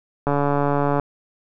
click train, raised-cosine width 1 ms, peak -7 dBFS, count 105, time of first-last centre 0.27-0.997 s, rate 143 Hz, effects none

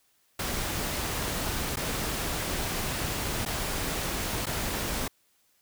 pink noise with dropouts, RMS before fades -31 dBFS, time 0.39-5.08 s, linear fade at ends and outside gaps 5 ms, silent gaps 1.759-1.769 / 3.452-3.46 / 4.458-4.466 s, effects white hiss -68 dBFS RMS until 5.61 s

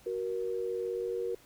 sine tone pair together, 372.6 / 471.5 Hz, F#4 / A#4, +12 / +20 cents, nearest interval major third, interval 408 cents, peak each -35 / -33 dBFS, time 0.06-1.35 s, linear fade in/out 5 ms, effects pink hiss -59 dBFS RMS until 1.45 s

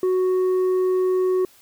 sine tone with tanh clipping, 370 Hz, F#4, in tune, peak -18 dBFS, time 0.03-1.45 s, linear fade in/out 2 ms, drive 4 dB, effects white hiss -53 dBFS RMS until 1.61 s

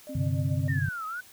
sine tone with tremolo, 601 Hz, D5, 40 cents sharp, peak -38 dBFS, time 0.07-0.68 s, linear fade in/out 0 ms, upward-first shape sine, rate 7 Hz, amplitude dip 80%
sine tone with vibrato, 261.6 Hz, C4, in tune, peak -36 dBFS, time 0.09-0.79 s, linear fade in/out 5 ms, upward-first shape sine, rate 8.3 Hz, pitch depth 40 cents each way
sine chord, G suspended fourth, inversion none, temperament equal, 98 / 130.81 / 146.83 Hz, G2 / C3 / D3, 0 / 0 / 0 cents, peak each -29 dBFS, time 0.15-0.89 s, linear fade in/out 5 ms
sine linear two-way sweep, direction down then up, 1864.7 to 1244.5 to 1522 Hz, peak -32 dBFS, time 0.68-1.21 s, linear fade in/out 10 ms, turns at 1.06 s
effects white hiss -53 dBFS RMS until 1.32 s

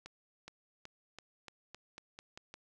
accelerating click train, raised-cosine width 0.2 ms, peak -30 dBFS, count 10, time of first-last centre 0.06-2.54 s, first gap 420 ms, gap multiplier 0.89, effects none

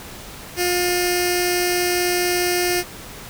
10% pulse tone with notch filter, 355.7 Hz, F4, 32 cents sharp, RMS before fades -20 dBFS, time 0.56-2.84 s, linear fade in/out 50 ms, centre 1100 Hz, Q 0.54, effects pink hiss -37 dBFS RMS until 3.29 s

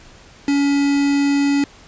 triangle tone with quantisation, 282.4 Hz, C#4, 32 cents sharp, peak -12 dBFS, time 0.48-1.64 s, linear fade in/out 2 ms, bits 4, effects pink hiss -45 dBFS RMS until 1.87 s + resampled to 16000 Hz

